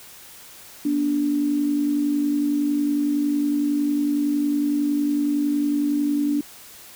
sine tone pair together, 240.2 / 291.1 Hz, B3 / D4, -48 / -15 cents, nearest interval minor third, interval 333 cents, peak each -28 / -19 dBFS, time 0.85-6.41 s, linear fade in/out 5 ms, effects white hiss -44 dBFS RMS until 6.95 s

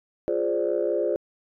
sine chord, D half-diminished seventh, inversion first, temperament equal, 349.2 / 415.3 / 523.3 / 587.3 Hz, F4 / Ab4 / C5 / D5, 0 / 0 / 0 / 0 cents, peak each -27 dBFS, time 0.28-1.16 s, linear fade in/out 0 ms, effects tanh soft clip ceiling -13 dBFS

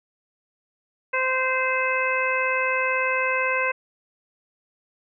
harmonic tone, 518 Hz, C5, 17 cents flat, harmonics 1 / 2 / 3 / 4 / 5, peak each -27 / -27 / -27 / -27 / -27 dBFS, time 1.13-3.72 s, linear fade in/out 10 ms, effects none

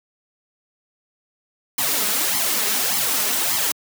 white noise with flanger, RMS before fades -21 dBFS, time 1.78-3.72 s, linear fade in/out 5 ms, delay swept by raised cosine 0.94 to 4.84 ms, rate 1.7 Hz, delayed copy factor +0.8, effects high-pass 150 Hz 12 dB/octave

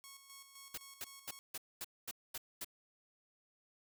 5% pulse tone with tremolo, 1100 Hz, C#6, 14 cents flat, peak -40 dBFS, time 0.04-1.39 s, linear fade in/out 0 ms, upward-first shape square, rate 3.9 Hz, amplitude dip 55%
white noise bursts, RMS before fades -43 dBFS, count 8, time 0.74-2.646 s, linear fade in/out 5 ms, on 37 ms, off 230 ms
effects none

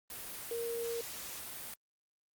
sine tone in noise, 466.2 Hz, A#4, in tune, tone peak -35 dBFS, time 0.51-1.01 s, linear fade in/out 2 ms, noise white, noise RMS -44 dBFS, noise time 0.1-1.74 s, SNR +6 dB, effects Opus 32 kbps

